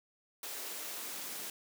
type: noise with high-pass filter sweep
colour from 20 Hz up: white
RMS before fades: -42 dBFS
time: 0.43-1.5 s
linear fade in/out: 2 ms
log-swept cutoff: 410 to 210 Hz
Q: 1.3
effects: none